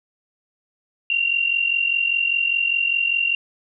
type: tone pair together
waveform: sine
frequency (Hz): 2753 / 2798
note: F7 / F7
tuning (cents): -25 / +3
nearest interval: unison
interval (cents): 28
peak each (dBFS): -19 / -23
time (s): 1.1-3.35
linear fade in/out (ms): 2
effects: none